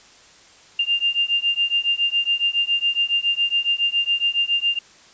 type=beating tone pair; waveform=sine; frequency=2794 / 2801.2 Hz; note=F7 / F7; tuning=0 / +5 cents; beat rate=7.2 Hz; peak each=-21 dBFS; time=0.79-4.79 s; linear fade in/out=5 ms; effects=white hiss -49 dBFS RMS until 5.13 s + resampled to 16000 Hz